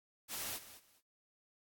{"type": "noise with echo", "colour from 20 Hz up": "white", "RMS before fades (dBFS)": -41, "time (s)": [0.28, 0.6], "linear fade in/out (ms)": 50, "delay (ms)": 210, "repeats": 2, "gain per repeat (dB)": -14, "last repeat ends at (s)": 1.02, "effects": ["AAC 64 kbps"]}